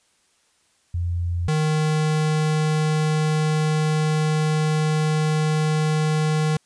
sine / square tone pair in turn, 86.8 / 154.66 Hz, F2 / D#3, -10 / -10 cents, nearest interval minor seventh, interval 1000 cents, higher second, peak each -21 / -19 dBFS, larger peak second, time 0.94-1.48 / 1.48-6.57 s, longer second, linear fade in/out 5 ms, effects white hiss -63 dBFS RMS until 6.65 s + resampled to 22050 Hz

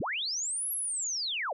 sine linear two-way sweep, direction up then down, 58.4 to 11500 to 466.1 Hz, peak -30 dBFS, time 0-1.53 s, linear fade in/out 5 ms, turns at 0.72 s, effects none

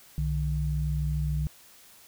sine tone pair together, 63.5 / 150.55 Hz, B1 / D3, +49 / +43 cents, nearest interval octave + minor third, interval 1494 cents, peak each -28 dBFS, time 0.18-1.47 s, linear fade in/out 0 ms, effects white hiss -54 dBFS RMS until 2.07 s

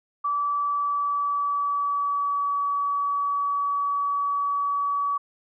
sine tone with pitch glide, 1155 to 1139.1 Hz, D6 to C#6, -29 to +47 cents, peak -22 dBFS, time 0.24-5.18 s, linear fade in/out 10 ms, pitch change -24 cents, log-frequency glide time 0.56-2.58 s, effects none

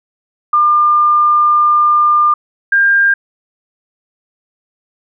sine tone pair in turn, 1200 / 1601.8 Hz, D6 / G6, +37 / +37 cents, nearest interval perfect fourth, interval 500 cents, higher second, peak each -7 dBFS, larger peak neither, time 0.53-2.34 / 2.72-3.14 s, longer first, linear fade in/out 5 ms, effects none

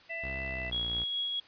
harmonic tone, 665 Hz, E5, 15 cents sharp, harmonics 1 / 3 / 4, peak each -42 / -37 / -40 dBFS, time 0.09-0.71 s, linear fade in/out 20 ms
sawtooth tone with pitch glide, 66.5 to 58.9 Hz, C2 to A#1, +29 to +19 cents, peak -35 dBFS, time 0.23-1.04 s, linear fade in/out 10 ms, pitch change -210 cents, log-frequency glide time 0.48-0.81 s
sine tone with tremolo, 3322 Hz, G#7, in tune, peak -29 dBFS, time 0.72-1.4 s, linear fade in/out 5 ms, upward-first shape triangle, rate 4.7 Hz, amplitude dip 30%
effects white hiss -57 dBFS RMS until 1.47 s + resampled to 11025 Hz

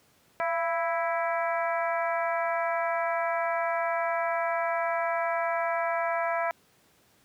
harmonic tone with a mistuned harmonic, 329.6 Hz, E4, in tune, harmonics 2 / 3 / 4 / 5 / 6 / 7, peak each -28 / -32 / -34 / -36 / -38 / -39 dBFS, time 0.4-6.51 s, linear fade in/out 0 ms, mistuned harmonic 2, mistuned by +46 cents, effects pink hiss -63 dBFS RMS until 7.24 s + high-pass 100 Hz 12 dB/octave

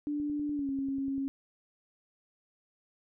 sine tone with pitch glide, 293.7 to 272.5 Hz, D4 to C#4, 0 to -29 cents, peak -30 dBFS, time 0.07-1.28 s, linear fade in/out 0 ms, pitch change -129 cents, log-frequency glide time 0.54-0.69 s
click train, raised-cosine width 3 ms, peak -36 dBFS, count 12, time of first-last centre 0.2-1.278 s, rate 10.2 Hz
effects none

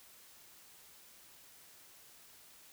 silence, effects white hiss -59 dBFS RMS until 2.72 s

